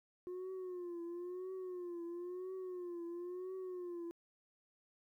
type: tone with vibrato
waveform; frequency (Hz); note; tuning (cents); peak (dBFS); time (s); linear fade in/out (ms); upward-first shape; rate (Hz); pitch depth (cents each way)
sine; 357.8; F4; +42; -39; 0.27-4.11; 0; triangle; 0.99; 99
effects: tanh soft clip ceiling -41 dBFS + 13-bit